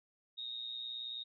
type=tone with amplitude modulation; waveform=sine; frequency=3729 Hz; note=A#7; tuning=in tune; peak=-37 dBFS; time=0.37-1.24 s; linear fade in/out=20 ms; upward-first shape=sine; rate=119 Hz; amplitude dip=65%; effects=none